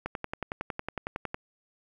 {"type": "click train", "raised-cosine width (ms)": 0.5, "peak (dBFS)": -17, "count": 15, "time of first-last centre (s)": [0.06, 1.344], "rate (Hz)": 10.9, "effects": ["9-bit"]}